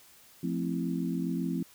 sine chord, F major seventh, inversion none, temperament equal, 174.61 / 220 / 261.6 / 329.6 Hz, F3 / A3 / C4 / E4, 0 / 0 / 0 / 0 cents, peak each -32 / -37 / -33 / -37 dBFS, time 0.43-1.63 s, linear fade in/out 5 ms, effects white hiss -57 dBFS RMS until 1.74 s

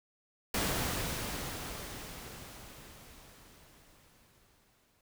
pink noise with exponential decay, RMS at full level -31 dBFS, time 0.54-5.01 s, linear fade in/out 2 ms, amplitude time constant 970 ms, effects none

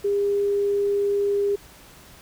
sine tone, 403.9 Hz, G#4, 48 cents flat, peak -19 dBFS, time 0.04-1.56 s, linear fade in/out 10 ms, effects pink hiss -48 dBFS RMS until 2.21 s

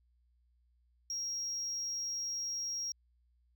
triangle tone, 5610 Hz, F8, 7 cents sharp, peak -33 dBFS, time 1.1-2.92 s, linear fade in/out 2 ms, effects tanh soft clip ceiling -30 dBFS + added 60 Hz sine -68 dBFS peak until 3.55 s

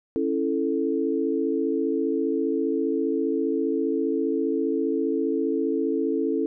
sine chord, A major, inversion first, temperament just, 275 / 330 / 440 Hz, C#4 / E4 / A4, -14 / +2 / 0 cents, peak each -26 dBFS, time 0.16-6.46 s, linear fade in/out 0 ms, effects none

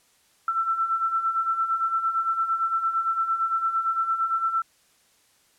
sine beating tone pair, 1331 / 1339.8 Hz, E6 / E6, +16 / +28 cents, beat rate 8.8 Hz, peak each -29 / -23 dBFS, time 0.48-4.62 s, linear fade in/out 2 ms, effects white hiss -62 dBFS RMS until 5.58 s + low-pass 11000 Hz 12 dB/octave

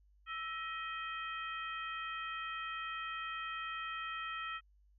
harmonic tone with a mistuned harmonic, 630 Hz, D#5, 21 cents sharp, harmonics 2 / 3 / 4 / 5, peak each -41 / -45 / -47 / -49 dBFS, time 0.26-4.61 s, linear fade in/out 50 ms, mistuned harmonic 2, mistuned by +79 cents, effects added 50 Hz sine -64 dBFS peak until 4.98 s

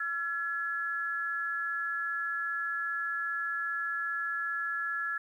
sine tone pair together, 1357.5 / 1700 Hz, F6 / G#6, -50 / +40 cents, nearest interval major third, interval 390 cents, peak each -35 / -32 dBFS, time 0-5.18 s, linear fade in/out 5 ms, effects 11-bit

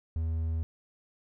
triangle tone, 81 Hz, E2, 30 cents flat, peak -26 dBFS, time 0.16-0.63 s, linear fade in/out 0 ms, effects none

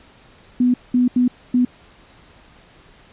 sine tone bursts at uneven times, 247.7 Hz, B3, 5 cents sharp, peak -12 dBFS, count 4, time 0.6-0.74 / 0.94-1.08 / 1.16-1.28 / 1.54-1.65 s, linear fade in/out 5 ms, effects pink hiss -49 dBFS RMS until 3.12 s + resampled to 8000 Hz

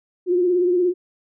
sine tone with vibrato, 357.2 Hz, F4, 39 cents sharp, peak -15 dBFS, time 0.26-0.94 s, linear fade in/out 50 ms, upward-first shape triangle, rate 17 Hz, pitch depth 60 cents each way, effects none

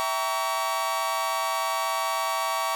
40% pulse chord, E diminished seventh, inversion none, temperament equal with one note detuned, 659.3 / 784 / 932.3 / 1131.4 Hz, E5 / G5 / Bb5 / Db6, 0 / 0 / 0 / +35 cents, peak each -31 / -33 / -30 / -27 dBFS, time 0-2.75 s, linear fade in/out 0 ms, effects none

